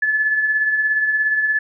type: tone with tremolo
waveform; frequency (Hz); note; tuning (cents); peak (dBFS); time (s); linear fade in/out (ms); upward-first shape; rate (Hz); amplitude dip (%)
sine; 1727; A6; -33; -13; 0.02-1.59; 5; triangle; 17; 50
effects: none